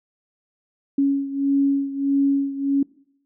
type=beating tone pair; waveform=sine; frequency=277.2 / 278.8 Hz; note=C#4 / C#4; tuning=0 / +10 cents; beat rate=1.6 Hz; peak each=-19 / -23 dBFS; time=0.98-2.83 s; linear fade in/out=5 ms; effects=noise-tail reverb RT60 0.7 s tail -23 dB re dry